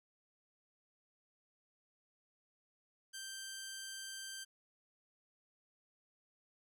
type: tone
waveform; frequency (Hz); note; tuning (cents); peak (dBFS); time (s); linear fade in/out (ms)
10% pulse; 1568; G6; 0; -36; 3.13-4.45; 20
effects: none